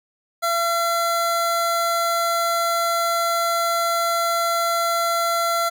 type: tone pair together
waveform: square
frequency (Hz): 678.4 / 1360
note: E5 / F6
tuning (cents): +50 / -46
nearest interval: octave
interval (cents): 1204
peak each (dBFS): -23 / -22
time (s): 0.42-5.7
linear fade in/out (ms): 20
effects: none